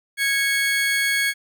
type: tone pair together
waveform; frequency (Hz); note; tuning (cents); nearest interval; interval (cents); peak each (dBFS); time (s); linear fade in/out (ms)
35% pulse; 1654.1 / 2208; G#6 / C#7; -7 / -7; perfect fourth; 500; -20; 0.17-1.34; 50
effects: none